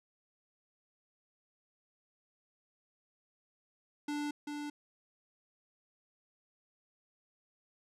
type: tone with echo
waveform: square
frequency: 293.7 Hz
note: D4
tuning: in tune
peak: -35 dBFS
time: 4.08-4.31 s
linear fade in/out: 5 ms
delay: 390 ms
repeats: 1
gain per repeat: -4 dB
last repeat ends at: 4.7 s
effects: low-pass 9000 Hz 12 dB/octave